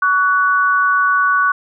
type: tone pair together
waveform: sine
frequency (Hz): 1131.6 / 1480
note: C#6 / F#6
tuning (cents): +35 / 0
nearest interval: perfect fourth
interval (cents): 465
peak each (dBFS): -14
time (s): 0.02-1.52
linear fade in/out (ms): 5
effects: none